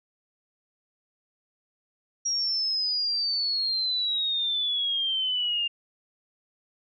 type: exponential sweep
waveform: sine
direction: down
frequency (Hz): 5670 to 2794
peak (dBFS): -24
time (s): 2.25-5.68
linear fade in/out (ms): 10
effects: none